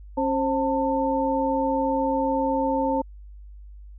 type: tone cluster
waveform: sine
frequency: 272.1 / 531 / 893 Hz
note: C#4 / C5 / A5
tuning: -32 / +25 / +25 cents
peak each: -25 dBFS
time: 0.17-3.02 s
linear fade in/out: 10 ms
effects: added 50 Hz sine -40 dBFS peak until 3.98 s